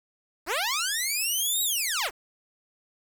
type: linear two-way sweep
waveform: 10% pulse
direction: up then down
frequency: 277.2 to 3864 to 277.2 Hz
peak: -17 dBFS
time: 0.46-2.11 s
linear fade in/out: 50 ms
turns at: 1.63 s
effects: 8-bit